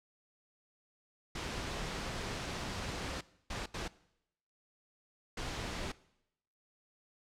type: noise bursts at uneven times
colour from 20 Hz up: pink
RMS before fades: -39 dBFS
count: 4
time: 1.35-3.21 / 3.5-3.66 / 3.74-3.88 / 5.37-5.92 s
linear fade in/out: 5 ms
effects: noise-tail reverb RT60 0.8 s tail -20 dB re dry + low-pass 6000 Hz 12 dB/octave